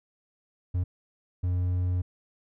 triangle tone bursts at uneven times, 89.9 Hz, F#2, 49 cents flat, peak -22 dBFS, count 2, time 0.74-0.84 / 1.43-2.02 s, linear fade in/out 10 ms, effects none

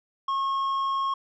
sine tone with tanh clipping, 1087 Hz, C#6, 34 cents flat, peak -25 dBFS, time 0.28-1.14 s, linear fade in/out 5 ms, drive 6 dB, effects none

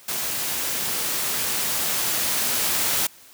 white noise with level ramp, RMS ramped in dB -27 to -22 dBFS, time 0.08-3.07 s, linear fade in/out 5 ms, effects white hiss -49 dBFS RMS until 3.33 s + high-pass 80 Hz 12 dB/octave

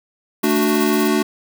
violet noise with tremolo, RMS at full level -27 dBFS, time 0.43-1.08 s, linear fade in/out 5 ms, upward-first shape sine, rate 16 Hz, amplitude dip 70%
square chord, D major, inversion second, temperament equal, 220 / 293.7 / 370 Hz, A3 / D4 / F#4, 0 / 0 / 0 cents, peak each -20 dBFS, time 0.43-1.23 s, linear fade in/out 10 ms
effects none

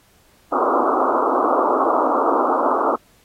white band-pass noise, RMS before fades -18 dBFS, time 0.52-2.96 s, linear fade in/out 5 ms, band 250 to 1300 Hz, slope 96 dB/octave, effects pink hiss -56 dBFS RMS until 3.24 s + AAC 48 kbps

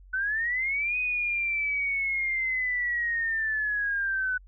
sine linear two-way sweep, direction up then down, 1492 to 2505 to 1492 Hz, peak -25 dBFS, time 0.13-4.38 s, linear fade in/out 10 ms, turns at 0.98 s, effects added 46 Hz sine -48 dBFS peak until 4.47 s

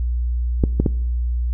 clicks, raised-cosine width 3 ms, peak -3 dBFS, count 3, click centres 0.638 / 0.8 / 0.862 s, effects noise-tail reverb RT60 0.8 s tail -21 dB re dry + added 60 Hz sine -18 dBFS peak until 1.53 s

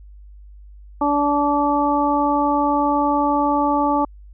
harmonic tone, 289.4 Hz, D4, 25 cents flat, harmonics 1 / 2 / 3 / 4, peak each -20 / -24 / -19 / -23 dBFS, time 1.01-4.05 s, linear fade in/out 5 ms, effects added 50 Hz sine -39 dBFS peak until 4.33 s

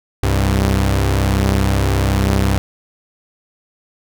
sawtooth tone pair together, 65.41 / 98.71 Hz, C2 / G2, 0 / +13 cents, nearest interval perfect fifth, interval 713 cents, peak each -12 dBFS, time 0.23-2.58 s, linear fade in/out 0 ms, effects none

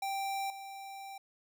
square tone with level steps, 784 Hz, G5, in tune, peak -34 / -44 dBFS, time 0.02-1.18 s, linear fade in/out 5 ms, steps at 0.5 s, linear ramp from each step 2 ms, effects none

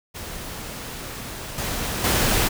pink noise with level steps, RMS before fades -34 / -27 / -20 dBFS, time 0.14-2.49 s, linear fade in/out 20 ms, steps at 1.58 / 2.04 s, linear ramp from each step 2 ms, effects none

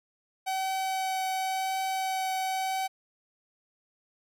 45% pulse tone with vibrato, 760 Hz, F#5, 46 cents sharp, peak -28 dBFS, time 0.46-2.88 s, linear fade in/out 20 ms, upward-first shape triangle, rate 0.93 Hz, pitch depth 9 cents each way, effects none

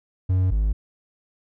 triangle tone pair in turn, 92.8 / 52.08 Hz, F#2 / G#1, +6 / +6 cents, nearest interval minor seventh, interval 1000 cents, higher first, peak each -15 / -16 dBFS, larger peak first, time 0.29-0.51 / 0.51-0.73 s, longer neither, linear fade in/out 10 ms, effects none

